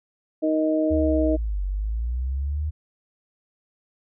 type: harmonic tone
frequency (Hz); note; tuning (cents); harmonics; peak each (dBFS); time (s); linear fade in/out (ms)
156.2; D#3; +7; 2 / 3 / 4; -21 / -30 / -23; 0.42-1.37; 20
type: linear two-way sweep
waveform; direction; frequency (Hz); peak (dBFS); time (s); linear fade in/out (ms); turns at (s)
sine; down then up; 77.78 to 46.25 to 77.78; -23; 0.9-2.71; 20; 1.64
effects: none